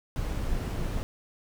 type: noise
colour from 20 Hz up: brown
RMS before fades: -30 dBFS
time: 0.16-1.03 s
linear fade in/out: 0 ms
effects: none